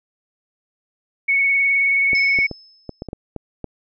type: tone with vibrato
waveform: sine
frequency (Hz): 2217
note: C#7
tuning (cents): 0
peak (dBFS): -14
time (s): 1.28-2.47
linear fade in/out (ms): 10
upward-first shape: sine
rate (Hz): 19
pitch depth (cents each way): 17
type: clicks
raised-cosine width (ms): 2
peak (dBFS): -15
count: 9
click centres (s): 2.132 / 2.388 / 2.513 / 2.893 / 3.021 / 3.087 / 3.131 / 3.363 / 3.643
type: tone with exponential decay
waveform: sine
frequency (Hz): 5220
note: E8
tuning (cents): -18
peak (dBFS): -24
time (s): 2.15-3.07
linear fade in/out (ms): 1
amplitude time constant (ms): 200
effects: none